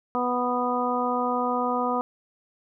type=harmonic tone; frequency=246.9 Hz; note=B3; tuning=in tune; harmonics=1 / 2 / 3 / 4 / 5; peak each=-29 / -29 / -29 / -29 / -29 dBFS; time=0.15-2.01 s; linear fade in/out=0 ms; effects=none